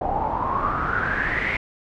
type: noise with low-pass filter sweep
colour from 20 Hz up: pink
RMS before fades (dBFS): -24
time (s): 0.01-1.57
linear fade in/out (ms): 5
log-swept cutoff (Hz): 740 to 2200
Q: 9.4
effects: none

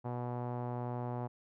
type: tone with low-pass filter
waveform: sawtooth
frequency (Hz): 122.2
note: B2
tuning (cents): -18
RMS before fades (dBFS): -38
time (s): 0.04-1.28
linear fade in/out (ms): 20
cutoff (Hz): 860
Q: 2.5
effects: none

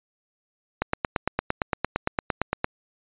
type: click train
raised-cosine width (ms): 0.5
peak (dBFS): -7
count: 17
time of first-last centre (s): 0.82-2.644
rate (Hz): 8.77
effects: resampled to 8000 Hz

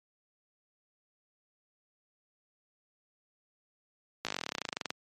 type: slowing click train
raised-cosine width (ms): 0.2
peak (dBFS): -15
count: 23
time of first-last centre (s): 4.25-4.905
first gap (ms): 17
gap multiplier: 1.05
effects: high-pass 150 Hz 12 dB/octave + MP3 64 kbps

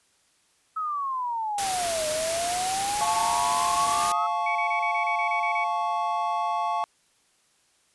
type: exponential two-way sweep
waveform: sine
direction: down then up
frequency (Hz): 1298 to 610 to 1298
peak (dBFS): -26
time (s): 0.76-4.27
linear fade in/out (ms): 10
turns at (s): 2.08
type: noise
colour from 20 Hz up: white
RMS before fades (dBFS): -29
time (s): 1.58-4.12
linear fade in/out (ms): 2
type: chord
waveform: triangle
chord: F augmented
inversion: none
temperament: equal with one note detuned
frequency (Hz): 698.5 / 868.4 / 1108.7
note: F5 / A5 / C#6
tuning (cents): 0 / -23 / 0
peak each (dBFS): -27 / -26 / -27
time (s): 3.01-6.84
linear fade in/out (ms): 0
type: tone bursts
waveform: sine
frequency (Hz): 2246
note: C#7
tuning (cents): +22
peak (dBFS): -27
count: 10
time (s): 4.46-5.642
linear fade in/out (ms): 5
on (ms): 93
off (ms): 28
effects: white hiss -65 dBFS RMS until 7.94 s + resampled to 24000 Hz

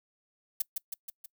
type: noise with echo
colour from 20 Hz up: violet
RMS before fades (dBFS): -28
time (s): 0.6-0.62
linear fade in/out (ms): 5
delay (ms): 160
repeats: 4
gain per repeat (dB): -4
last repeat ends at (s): 1.26
effects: noise-tail reverb RT60 0.1 s tail -24 dB re dry

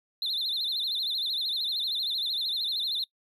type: tone with vibrato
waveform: triangle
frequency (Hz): 3857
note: B7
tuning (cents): -42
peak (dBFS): -25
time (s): 0.22-3.04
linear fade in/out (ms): 2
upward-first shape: sine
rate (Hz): 13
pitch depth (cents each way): 170
effects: noise-tail reverb RT60 0.1 s tail -24 dB re dry + tanh soft clip ceiling -22 dBFS

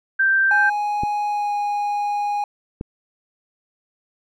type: tone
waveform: sine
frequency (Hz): 1568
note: G6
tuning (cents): 0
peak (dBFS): -14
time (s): 0.19-0.7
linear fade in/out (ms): 10
type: tone with pitch glide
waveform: triangle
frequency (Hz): 830.6 to 823.4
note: G#5 to G#5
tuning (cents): 0 to -15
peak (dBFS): -18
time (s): 0.51-2.44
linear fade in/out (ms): 2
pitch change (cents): -15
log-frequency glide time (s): 1.29-1.53
type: clicks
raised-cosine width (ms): 3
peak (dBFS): -14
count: 2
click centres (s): 1.035 / 2.811
effects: none

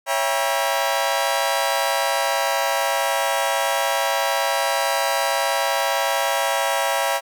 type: chord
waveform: sawtooth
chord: C# diminished seventh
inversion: none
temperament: just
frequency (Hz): 554.4 / 665.2 / 798.3 / 957.9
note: C#5 / E5 / G5 / Bb5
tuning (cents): 0 / +16 / +31 / +47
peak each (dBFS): -21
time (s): 0.06-7.21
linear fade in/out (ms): 50
effects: none

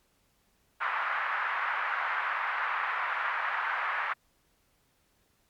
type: band-pass noise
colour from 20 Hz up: pink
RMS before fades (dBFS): -31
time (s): 0.8-4.14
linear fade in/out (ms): 20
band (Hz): 1000 to 1900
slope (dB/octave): 24
effects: pink hiss -70 dBFS RMS until 5.49 s + MP3 96 kbps

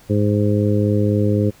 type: harmonic tone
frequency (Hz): 103.83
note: G#2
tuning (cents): 0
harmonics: 1 / 2 / 3 / 4 / 5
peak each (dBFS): -17 / -20 / -22 / -23 / -24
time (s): 0.09-1.51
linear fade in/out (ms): 20
effects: pink hiss -49 dBFS RMS until 1.6 s

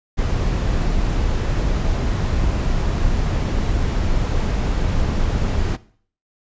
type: noise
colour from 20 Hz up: brown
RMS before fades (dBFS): -19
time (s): 0.17-5.77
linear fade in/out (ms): 20
effects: noise-tail reverb RT60 0.5 s tail -18 dB re dry + resampled to 16000 Hz

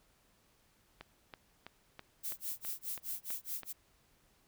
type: click train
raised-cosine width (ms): 0.3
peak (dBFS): -30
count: 9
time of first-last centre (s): 1.01-3.633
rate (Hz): 3.05
type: noise with tremolo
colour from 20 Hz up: violet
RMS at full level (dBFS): -38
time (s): 2.23-3.73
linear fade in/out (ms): 20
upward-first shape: sine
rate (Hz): 4.8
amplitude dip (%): 100
effects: pink hiss -70 dBFS RMS until 4.47 s

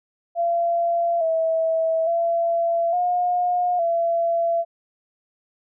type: tone with pitch steps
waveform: sine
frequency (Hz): 683 / 650 / 676 / 715 / 675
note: F5 / E5 / E5 / F5 / E5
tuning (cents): -39 / -24 / +43 / +41 / +41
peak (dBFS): -18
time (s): 0.35-4.65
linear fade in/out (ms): 50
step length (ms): 860
effects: none

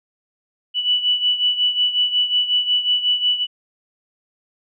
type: beating tone pair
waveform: sine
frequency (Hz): 2960 / 2965.5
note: F#7 / F#7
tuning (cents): 0 / +3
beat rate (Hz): 5.5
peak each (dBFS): -17 / -22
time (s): 0.74-3.47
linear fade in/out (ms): 50
effects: none

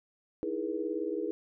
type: chord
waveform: sine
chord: E major seventh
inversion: third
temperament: equal with one note detuned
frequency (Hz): 311.1 / 329.6 / 415.3 / 481.5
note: D#4 / E4 / G#4 / B4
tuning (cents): 0 / 0 / 0 / -44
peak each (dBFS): -38 / -36 / -35 / -37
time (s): 0.43-1.31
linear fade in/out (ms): 0
effects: none

